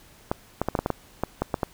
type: clicks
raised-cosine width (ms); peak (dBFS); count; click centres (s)
1; -9; 11; 0.315 / 0.616 / 0.686 / 0.752 / 0.79 / 0.861 / 0.903 / 1.236 / 1.42 / 1.542 / 1.632
effects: pink hiss -53 dBFS RMS until 1.73 s